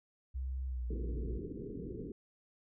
sine tone with pitch glide, 65.1 to 59.01 Hz, C2 to A#1, -8 to +22 cents, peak -35 dBFS, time 0.34-1.39 s, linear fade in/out 20 ms, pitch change -170 cents, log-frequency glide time 0.67-0.9 s
white low-pass noise, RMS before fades -43 dBFS, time 0.9-2.12 s, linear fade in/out 5 ms, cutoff 460 Hz, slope 96 dB/octave
effects none

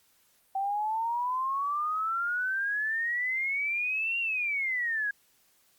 sine exponential two-way sweep, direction up then down, 769 to 2784 to 1630 Hz, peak -27 dBFS, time 0.55-5.11 s, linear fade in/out 5 ms, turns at 4.19 s, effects white hiss -66 dBFS RMS until 5.78 s + Opus 48 kbps

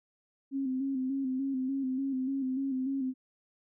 sine tone with vibrato, 265.7 Hz, C4, 27 cents sharp, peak -29 dBFS, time 0.51-3.14 s, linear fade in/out 50 ms, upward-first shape square, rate 3.4 Hz, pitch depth 45 cents each way, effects none

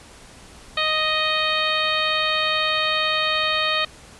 harmonic tone, 622.3 Hz, D#5, in tune, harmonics 1 / 2 / 3 / 4 / 5 / 6 / 7, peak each -28 / -25 / -27 / -26 / -27 / -26 / -30 dBFS, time 0.77-3.85 s, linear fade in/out 5 ms, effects pink hiss -45 dBFS RMS until 4.19 s + resampled to 24000 Hz

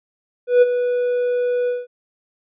triangle tone with ADSR envelope, 490.9 Hz, B4, 10 cents flat, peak -5 dBFS, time 0.47-1.87 s, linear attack 150 ms, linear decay 25 ms, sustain -10 dB, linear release 190 ms, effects resampled to 8000 Hz

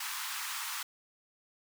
pink high-pass noise, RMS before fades -38 dBFS, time 0-0.83 s, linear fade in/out 5 ms, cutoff 940 Hz, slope 48 dB/octave, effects none

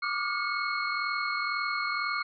sine tone cluster, 1165 / 1207 / 1425 / 2198 / 4234 Hz, D6 / D6 / F6 / C#7 / C8, -14 / +47 / +34 / -15 / +20 cents, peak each -34 / -35 / -34 / -33 / -38 dBFS, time 0.02-2.23 s, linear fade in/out 10 ms, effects none

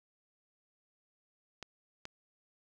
clicks, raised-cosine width 0.2 ms, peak -25 dBFS, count 2, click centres 1.627 / 2.054 s, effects none

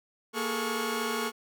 sawtooth tone cluster, 233.7 / 411.3 / 434.6 / 1106 / 1433 Hz, A#3 / G#4 / A4 / C#6 / F6, +5 / -17 / -21 / -4 / +44 cents, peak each -31 / -35 / -30 / -31 / -34 dBFS, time 0.33-1.32 s, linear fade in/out 50 ms, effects none

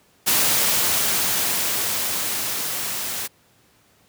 white noise with level ramp, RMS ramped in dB -18 to -28 dBFS, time 0.26-3.28 s, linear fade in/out 20 ms, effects pink hiss -58 dBFS RMS until 4.08 s + high-pass 80 Hz 12 dB/octave

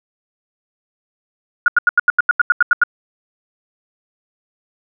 sine tone bursts, 1436 Hz, F6, 48 cents sharp, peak -7 dBFS, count 12, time 1.66-2.836 s, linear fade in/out 2 ms, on 21 ms, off 84 ms, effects none

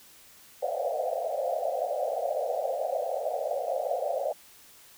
pink band-pass noise, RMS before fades -30 dBFS, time 0.62-4.33 s, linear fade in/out 10 ms, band 500 to 750 Hz, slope 96 dB/octave, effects white hiss -54 dBFS RMS until 4.97 s

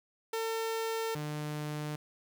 sawtooth tone pair in turn, 450 / 150.17 Hz, A4 / D3, +39 / +39 cents, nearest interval octave + perfect fifth, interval 1900 cents, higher first, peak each -28 / -31 dBFS, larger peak first, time 0.33-1.15 / 1.15-1.96 s, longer first, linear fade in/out 5 ms, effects none

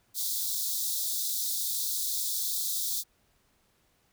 white high-pass noise, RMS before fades -31 dBFS, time 0.14-3.04 s, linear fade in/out 50 ms, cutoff 3500 Hz, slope 96 dB/octave, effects pink hiss -69 dBFS RMS until 4.12 s

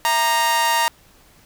sawtooth tone with amplitude modulation, 932.3 Hz, A#5, in tune, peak -9 dBFS, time 0.05-0.88 s, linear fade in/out 0 ms, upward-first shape sine, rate 269 Hz, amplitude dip 70%, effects pink hiss -52 dBFS RMS until 1.45 s

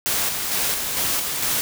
white noise with tremolo, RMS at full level -22 dBFS, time 0.06-1.61 s, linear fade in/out 0 ms, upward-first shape square, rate 2.2 Hz, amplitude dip 35%, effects none

